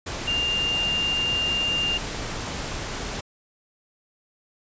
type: tone in noise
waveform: sine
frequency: 2800 Hz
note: F7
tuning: 4 cents sharp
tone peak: -22 dBFS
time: 0.27-1.98 s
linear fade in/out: 10 ms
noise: pink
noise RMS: -31 dBFS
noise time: 0.06-3.21 s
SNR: +6 dB
effects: resampled to 16000 Hz